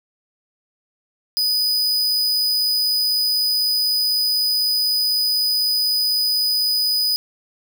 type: tone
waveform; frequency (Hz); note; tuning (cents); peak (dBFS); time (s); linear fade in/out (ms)
45% pulse; 4978; D#8; 0; -16; 1.37-7.16; 0
effects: none